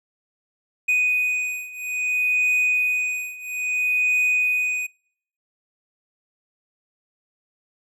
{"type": "beating tone pair", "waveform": "triangle", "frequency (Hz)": [2489, 2489.6], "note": ["D#7", "D#7"], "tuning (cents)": [0, 0], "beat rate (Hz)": 0.6, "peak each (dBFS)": [-22, -20], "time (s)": [0.88, 4.87], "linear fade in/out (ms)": 10, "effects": ["noise-tail reverb RT60 0.6 s tail -25 dB re dry"]}